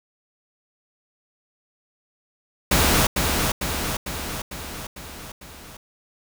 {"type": "noise with echo", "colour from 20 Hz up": "pink", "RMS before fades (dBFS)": -18, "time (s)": [2.71, 3.07], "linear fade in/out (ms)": 5, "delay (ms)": 450, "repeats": 6, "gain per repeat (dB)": -4, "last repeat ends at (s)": 5.77, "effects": []}